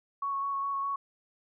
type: tone with vibrato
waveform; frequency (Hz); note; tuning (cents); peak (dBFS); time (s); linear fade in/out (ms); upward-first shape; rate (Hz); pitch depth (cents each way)
sine; 1108.7; C#6; 0; -29; 0.22-0.96; 5; square; 4.9; 10
effects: none